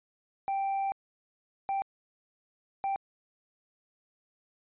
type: tone bursts at uneven times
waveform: triangle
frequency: 784 Hz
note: G5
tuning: in tune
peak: -26 dBFS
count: 3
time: 0.48-0.92 / 1.69-1.82 / 2.84-2.96 s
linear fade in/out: 0 ms
effects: resampled to 8000 Hz